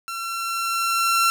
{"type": "tone with level ramp", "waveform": "sawtooth", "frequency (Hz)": 1356, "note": "E6", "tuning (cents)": 49, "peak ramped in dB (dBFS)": [-25, -12], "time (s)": [0.08, 1.3], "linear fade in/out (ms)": 0, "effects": []}